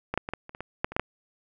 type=clicks; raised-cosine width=0.5 ms; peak=-14 / -10 / -18 / -15 / -27 / -25 / -20 / -9 / -23 / -11 / -9 dBFS; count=11; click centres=0.14 / 0.176 / 0.289 / 0.336 / 0.494 / 0.549 / 0.606 / 0.845 / 0.92 / 0.965 / 0.996 s; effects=none